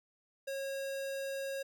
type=tone; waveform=square; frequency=545 Hz; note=C#5; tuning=29 cents flat; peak=-37 dBFS; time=0.47-1.63 s; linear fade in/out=10 ms; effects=none